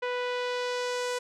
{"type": "tone with low-pass filter sweep", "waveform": "sawtooth", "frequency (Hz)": 493.9, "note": "B4", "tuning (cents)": 0, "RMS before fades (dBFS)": -31, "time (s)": [0.02, 1.19], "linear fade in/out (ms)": 10, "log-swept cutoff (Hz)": [2500, 8400], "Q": 1.2, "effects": []}